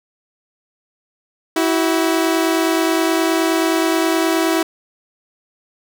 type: tone pair together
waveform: sawtooth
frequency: 326.8 / 376.3 Hz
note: E4 / F#4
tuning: -15 / +29 cents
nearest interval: major second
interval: 244 cents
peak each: -12 / -16 dBFS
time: 1.56-4.63 s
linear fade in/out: 5 ms
effects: none

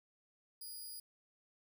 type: tone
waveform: 10% pulse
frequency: 4893 Hz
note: D#8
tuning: 30 cents flat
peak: -39 dBFS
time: 0.61-1 s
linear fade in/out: 5 ms
effects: none

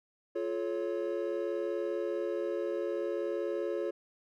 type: chord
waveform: triangle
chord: F augmented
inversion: none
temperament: equal with one note detuned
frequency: 349.2 / 429.7 / 554.4 Hz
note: F4 / A4 / C#5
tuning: 0 / -41 / 0 cents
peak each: -33 / -34 / -34 dBFS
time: 0.35-3.91 s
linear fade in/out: 10 ms
effects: none

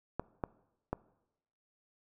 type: clicks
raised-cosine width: 1 ms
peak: -19 dBFS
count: 3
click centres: 0.196 / 0.438 / 0.93 s
effects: noise-tail reverb RT60 0.9 s tail -21 dB re dry

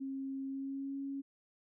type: tone with pitch glide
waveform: sine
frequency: 270 to 275.5 Hz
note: C#4 to C#4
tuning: -45 to -11 cents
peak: -37 dBFS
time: 0-1.22 s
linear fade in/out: 20 ms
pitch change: +34 cents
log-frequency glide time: 0.47-0.97 s
effects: none

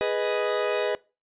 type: chord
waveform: 40% pulse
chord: G# minor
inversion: none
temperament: equal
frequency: 415.3 / 493.9 / 622.3 Hz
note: G#4 / B4 / D#5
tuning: 0 / 0 / 0 cents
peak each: -27 dBFS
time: 0.01-0.95 s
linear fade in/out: 0 ms
effects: noise-tail reverb RT60 0.3 s tail -22 dB re dry + resampled to 8000 Hz

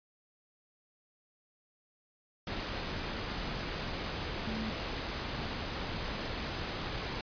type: tone in noise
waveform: sine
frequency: 220 Hz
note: A3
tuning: in tune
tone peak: -36 dBFS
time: 4.47-4.7 s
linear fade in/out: 2 ms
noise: pink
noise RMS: -37 dBFS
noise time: 2.47-7.21 s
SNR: -2 dB
effects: resampled to 11025 Hz

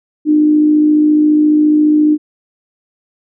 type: tone with amplitude modulation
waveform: sine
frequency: 302.5 Hz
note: D#4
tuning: 49 cents flat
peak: -5 dBFS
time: 0.25-2.18 s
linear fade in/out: 50 ms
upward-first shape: sine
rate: 54.5 Hz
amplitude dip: 35%
effects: none

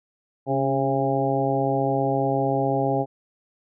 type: harmonic tone with a mistuned harmonic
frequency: 135.4 Hz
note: C#3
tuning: 40 cents flat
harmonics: 1 / 2 / 3 / 4 / 5 / 6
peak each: -27 / -27 / -27 / -27 / -27 / -27 dBFS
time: 0.46-3.06 s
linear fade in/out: 50 ms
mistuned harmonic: 2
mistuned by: +37 cents
effects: none

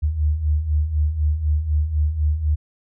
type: beating tone pair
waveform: sine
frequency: 73 / 77 Hz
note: D2 / D#2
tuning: -10 / -17 cents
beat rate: 4 Hz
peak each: -24 / -18 dBFS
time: 0.02-2.56 s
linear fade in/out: 20 ms
effects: none

